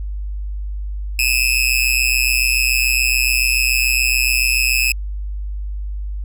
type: tone with amplitude modulation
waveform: sawtooth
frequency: 2571 Hz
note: E7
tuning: 44 cents flat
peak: -7 dBFS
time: 1.19-4.92 s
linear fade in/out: 2 ms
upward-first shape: sine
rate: 127 Hz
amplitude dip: 95%
effects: added 50 Hz sine -22 dBFS peak until 6.24 s